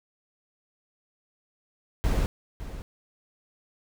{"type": "noise with echo", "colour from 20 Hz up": "brown", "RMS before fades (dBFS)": -24, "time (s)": [2.04, 2.26], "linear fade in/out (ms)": 0, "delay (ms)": 560, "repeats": 1, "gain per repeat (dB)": -13, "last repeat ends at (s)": 2.82, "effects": []}